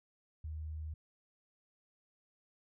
sine tone, 77.78 Hz, D#2, in tune, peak -39 dBFS, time 0.44-0.94 s, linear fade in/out 5 ms, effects none

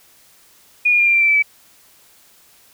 sine tone with pitch steps, 2449 / 2426 / 2404 / 2382 / 2360 / 2338 / 2317 / 2296 Hz, D#7 / D#7 / D7 / D7 / D7 / D7 / D7 / D7, -28 / -44 / +40 / +24 / +8 / -8 / -24 / -40 cents, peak -11 dBFS, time 0.85-1.426 s, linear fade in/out 10 ms, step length 72 ms, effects white hiss -51 dBFS RMS until 2.73 s

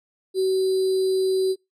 sine tone with sample-and-hold, 378.5 Hz, F#4, 39 cents sharp, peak -18 dBFS, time 0.34-1.56 s, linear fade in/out 50 ms, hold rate 4410 Hz, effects noise-tail reverb RT60 0.2 s tail -25 dB re dry + low-pass 11000 Hz 12 dB/octave

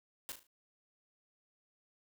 white noise with echo, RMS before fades -42 dBFS, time 0.29-0.32 s, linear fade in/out 0 ms, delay 37 ms, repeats 4, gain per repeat -8 dB, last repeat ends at 0.468 s, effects none

